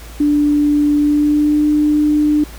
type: tone with pitch glide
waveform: sine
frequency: 293.7 to 299 Hz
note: D4 to D4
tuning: 0 to +31 cents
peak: -10 dBFS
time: 0.2-2.44 s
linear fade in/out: 5 ms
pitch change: +31 cents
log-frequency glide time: 1-1.62 s
effects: added 56 Hz sine -32 dBFS peak until 2.58 s + pink hiss -38 dBFS RMS until 2.58 s